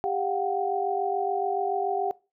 sine tone cluster, 396.6 / 718 / 765 Hz, G4 / F5 / G5, +20 / +48 / -42 cents, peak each -29 dBFS, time 0.04-2.11 s, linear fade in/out 0 ms, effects noise-tail reverb RT60 0.3 s tail -22 dB re dry

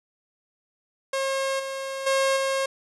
sawtooth tone with level steps, 539 Hz, C#5, 49 cents flat, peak -20 / -26 / -16 / -19 dBFS, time 1.13-2.66 s, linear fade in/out 5 ms, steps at 1.59 / 2.06 / 2.36 s, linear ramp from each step 10 ms, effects resampled to 24000 Hz + 9-bit

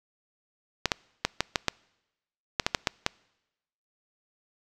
clicks, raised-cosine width 0.2 ms, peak -5 dBFS, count 11, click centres 0.857 / 0.918 / 1.25 / 1.406 / 1.558 / 1.683 / 2.598 / 2.665 / 2.748 / 2.872 / 3.064 s, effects noise-tail reverb RT60 1.0 s tail -26 dB re dry

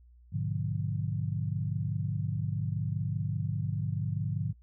sine chord, G# diminished seventh, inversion none, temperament just, 103.83 / 124.59 / 149.51 / 179.41 Hz, G#2 / B2 / D3 / F3, 0 / +16 / +31 / +47 cents, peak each -33 / -37 / -33 / -39 dBFS, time 0.32-4.53 s, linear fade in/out 20 ms, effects noise-tail reverb RT60 0.1 s tail -22 dB re dry + added 60 Hz sine -54 dBFS peak until 4.62 s

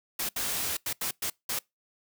white noise bursts at uneven times, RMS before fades -31 dBFS, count 6, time 0.19-0.29 / 0.36-0.77 / 0.86-0.93 / 1.01-1.11 / 1.22-1.3 / 1.49-1.59 s, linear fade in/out 5 ms, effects noise-tail reverb RT60 0.2 s tail -25 dB re dry

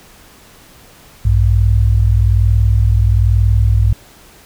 sine tone pair together, 60.29 / 101.4 Hz, B1 / G#2, -41 / -41 cents, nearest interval major sixth, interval 900 cents, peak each -11 dBFS, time 1.25-3.93 s, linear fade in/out 5 ms, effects pink hiss -43 dBFS RMS until 4.45 s

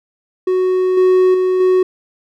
triangle tone with level steps, 370 Hz, F#4, in tune, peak -10 / -6 / -10 / -7 dBFS, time 0.47-1.83 s, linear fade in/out 5 ms, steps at 0.97 / 1.34 / 1.6 s, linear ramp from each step 5 ms, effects none

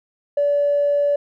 triangle tone with tanh clipping, 576 Hz, D5, 34 cents flat, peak -15 dBFS, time 0.37-1.16 s, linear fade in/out 5 ms, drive 4 dB, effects none

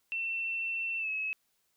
sine tone with pitch glide, 2693 to 2576 Hz, E7 to E7, +36 to -41 cents, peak -31 dBFS, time 0.12-1.33 s, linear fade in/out 0 ms, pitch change -77 cents, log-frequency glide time 0.98-1.09 s, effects white hiss -75 dBFS RMS until 1.76 s

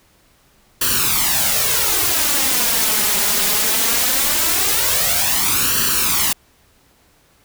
white noise with flanger, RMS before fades -17 dBFS, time 0.81-6.33 s, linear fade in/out 5 ms, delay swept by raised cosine 0.68 to 4.88 ms, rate 0.2 Hz, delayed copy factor +0.7, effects pink hiss -55 dBFS RMS until 7.44 s

